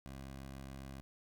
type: tone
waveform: 15% pulse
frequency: 67.2 Hz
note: C2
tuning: 47 cents sharp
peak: -40 dBFS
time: 0.06-1.01 s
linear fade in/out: 0 ms
effects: none